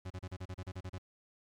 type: tone bursts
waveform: 40% pulse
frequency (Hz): 92.5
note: F#2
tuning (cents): 0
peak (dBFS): -39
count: 11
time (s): 0.05-0.984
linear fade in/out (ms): 10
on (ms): 54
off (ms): 34
effects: low-pass 7000 Hz 12 dB/octave + 11-bit